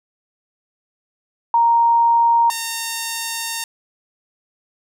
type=tone pair in turn; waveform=sine / 5% pulse; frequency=932.3 / 915.8 Hz; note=A#5 / A#5; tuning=0 / -31 cents; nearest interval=unison; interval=31 cents; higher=first; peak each=-11 dBFS; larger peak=neither; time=1.54-2.5 / 2.5-3.64 s; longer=second; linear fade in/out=2 ms; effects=none